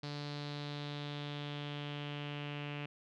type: tone with low-pass filter sweep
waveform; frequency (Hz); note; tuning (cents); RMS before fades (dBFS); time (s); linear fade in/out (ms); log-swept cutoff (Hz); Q
sawtooth; 145.7; D3; -13; -42; 0.03-2.86; 5; 4400 to 2700; 4.4
effects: none